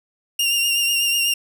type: tone with vibrato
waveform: sawtooth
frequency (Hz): 2794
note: F7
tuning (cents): 0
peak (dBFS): -14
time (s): 0.39-1.34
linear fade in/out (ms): 5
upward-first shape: triangle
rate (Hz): 8.1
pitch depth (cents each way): 35
effects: none